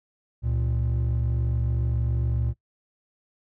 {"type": "tone pair together", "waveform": "triangle", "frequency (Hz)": [69.42, 116.54], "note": ["C#2", "A#2"], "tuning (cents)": [3, 0], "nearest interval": "major sixth", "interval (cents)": 897, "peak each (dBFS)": -22, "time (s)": [0.42, 2.54], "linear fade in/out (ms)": 50, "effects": ["noise-tail reverb RT60 0.1 s tail -21 dB re dry", "tanh soft clip ceiling -16 dBFS"]}